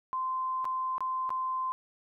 sine tone with dropouts, 1037 Hz, C6, 16 cents flat, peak -29 dBFS, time 0.13-1.72 s, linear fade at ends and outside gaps 0 ms, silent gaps 0.645-0.653 / 0.981-1.006 / 1.293-1.304 s, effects none

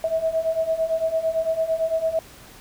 sine beating tone pair, 642 / 650.9 Hz, E5 / E5, -46 / -22 cents, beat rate 8.9 Hz, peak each -25 / -22 dBFS, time 0.04-2.19 s, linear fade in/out 2 ms, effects pink hiss -46 dBFS RMS until 2.6 s

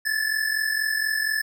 square tone pair together, 1715.8 / 1760 Hz, A6 / A6, -44 / 0 cents, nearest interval unison, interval 44 cents, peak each -26 dBFS, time 0.05-1.42 s, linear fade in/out 10 ms, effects none

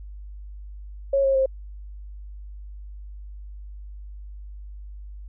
sine tone with pitch steps, 550 / 540.2 / 530.7 Hz, C#5 / C#5 / C5, -14 / -45 / +24 cents, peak -17 dBFS, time 1.13-1.46 s, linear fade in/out 5 ms, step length 110 ms, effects added 50 Hz sine -36 dBFS peak until 5.28 s

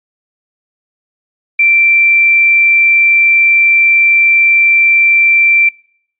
sine tone with quantisation, 2349 Hz, D7, in tune, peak -6 dBFS, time 1.59-5.69 s, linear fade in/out 5 ms, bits 6, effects noise-tail reverb RT60 0.6 s tail -23 dB re dry + resampled to 8000 Hz

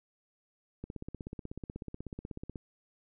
click train, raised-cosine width 3 ms, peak -27 dBFS, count 29, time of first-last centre 0.84-2.558 s, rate 16.3 Hz, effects none

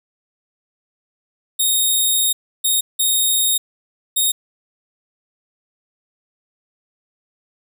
10% pulse tone bursts at uneven times, 3716 Hz, A#7, 6 cents flat, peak -7 dBFS, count 4, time 1.59-2.33 / 2.64-2.81 / 2.99-3.58 / 4.16-4.32 s, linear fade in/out 10 ms, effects none

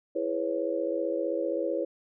sine chord, C# minor seventh, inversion first, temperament just, 332.6 / 415.8 / 498.9 / 554.4 Hz, E4 / G#4 / B4 / C#5, +16 / +2 / +17 / 0 cents, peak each -32 / -35 / -32 / -31 dBFS, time 0.15-1.85 s, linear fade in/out 10 ms, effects none

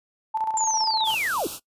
sine tone with tremolo, 880 Hz, A5, in tune, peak -21 dBFS, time 0.34-1.15 s, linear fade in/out 10 ms, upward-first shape square, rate 15 Hz, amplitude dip 55%
sine linear sweep, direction down, 7290 to 264.2 Hz, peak -23 dBFS, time 0.57-1.47 s, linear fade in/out 2 ms
white band-stop noise, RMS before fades -34 dBFS, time 1.04-1.6 s, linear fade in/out 50 ms, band 1500 to 2500 Hz, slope 96 dB/octave
effects noise-tail reverb RT60 0.1 s tail -20 dB re dry + resampled to 32000 Hz

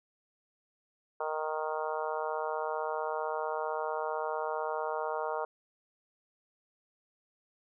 harmonic tone, 155.56 Hz, D#3, in tune, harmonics 3 / 4 / 5 / 6 / 7 / 8 / 9, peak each -37 / -37 / -39 / -38 / -41 / -43 / -44 dBFS, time 1.2-5.45 s, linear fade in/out 5 ms, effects none

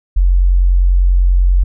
sine tone, 45.09 Hz, F#1, 44 cents flat, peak -7 dBFS, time 0.16-1.64 s, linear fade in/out 10 ms, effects none

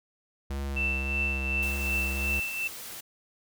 square tone with vibrato, 68.2 Hz, C#2, 28 cents flat, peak -31 dBFS, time 0.5-2.4 s, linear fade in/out 5 ms, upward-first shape sine, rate 1.8 Hz, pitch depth 30 cents each way
sine tone with tremolo, 2667 Hz, E7, 20 cents sharp, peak -25 dBFS, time 0.76-2.68 s, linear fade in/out 10 ms, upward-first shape triangle, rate 2.7 Hz, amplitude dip 65%
white noise, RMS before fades -41 dBFS, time 1.62-3.01 s, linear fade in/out 10 ms
effects none

